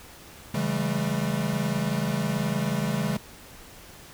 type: chord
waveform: square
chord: A dominant seventh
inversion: first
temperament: equal with one note detuned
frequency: 138.59 / 164.81 / 196 / 214.7 Hz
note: C#3 / E3 / G3 / A3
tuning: 0 / 0 / 0 / -42 cents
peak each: -31 dBFS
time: 0.54-3.17 s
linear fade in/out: 5 ms
effects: pink hiss -47 dBFS RMS until 4.13 s